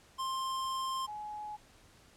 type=tone pair in turn; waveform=square / sine; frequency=1054 / 842.9 Hz; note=C6 / G#5; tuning=+12 / +25 cents; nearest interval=major third; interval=387 cents; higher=first; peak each=-34 / -39 dBFS; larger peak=first; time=0.18-1.07 / 1.07-1.57 s; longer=first; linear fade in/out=20 ms; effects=pink hiss -61 dBFS RMS until 2.16 s + low-pass 10000 Hz 12 dB/octave